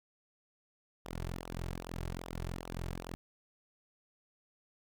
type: tone with flanger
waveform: sawtooth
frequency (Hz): 43.35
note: F1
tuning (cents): -12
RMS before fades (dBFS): -41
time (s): 1.05-3.15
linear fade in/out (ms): 0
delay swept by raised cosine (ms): 0.44 to 4.14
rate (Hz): 2.5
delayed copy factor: -0.8
effects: none